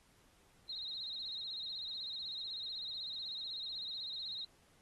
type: tone with vibrato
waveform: sine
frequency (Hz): 3951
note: B7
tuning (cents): 0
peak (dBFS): -40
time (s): 0.69-4.45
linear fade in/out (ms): 5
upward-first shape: sine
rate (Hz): 16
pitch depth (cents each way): 110
effects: pink hiss -69 dBFS RMS until 4.81 s + AAC 32 kbps